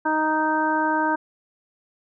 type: harmonic tone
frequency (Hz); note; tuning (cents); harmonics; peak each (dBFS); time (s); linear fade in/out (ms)
311.1; D#4; 0; 1 / 2 / 3 / 4 / 5; -25 / -29 / -22 / -32 / -26; 0.05-1.16; 10
effects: none